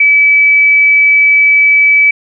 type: tone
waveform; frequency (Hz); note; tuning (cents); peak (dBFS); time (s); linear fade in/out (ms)
sine; 2296; D7; -40; -4; 0-2.11; 5
effects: none